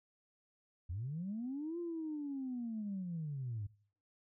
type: linear two-way sweep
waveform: sine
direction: up then down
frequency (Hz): 77.9 to 349.2 to 97.4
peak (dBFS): -37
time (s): 0.89-3.67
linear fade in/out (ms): 10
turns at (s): 1.79
effects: noise-tail reverb RT60 0.5 s tail -21 dB re dry + tanh soft clip ceiling -33 dBFS